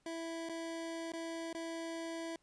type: tone with dropouts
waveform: 25% pulse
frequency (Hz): 330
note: E4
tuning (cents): +2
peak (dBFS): -36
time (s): 0.06-2.36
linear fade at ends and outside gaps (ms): 2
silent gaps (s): 0.489-0.495 / 1.12-1.135 / 1.529-1.548
effects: pink hiss -75 dBFS RMS until 2.42 s + resampled to 22050 Hz